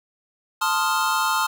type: chord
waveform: square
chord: F dominant seventh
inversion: first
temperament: equal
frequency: 880 / 1046.5 / 1244.5 / 1396.9 Hz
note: A5 / C6 / Eb6 / F6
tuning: 0 / 0 / 0 / 0 cents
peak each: -26 dBFS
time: 0.61-1.47 s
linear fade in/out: 10 ms
effects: none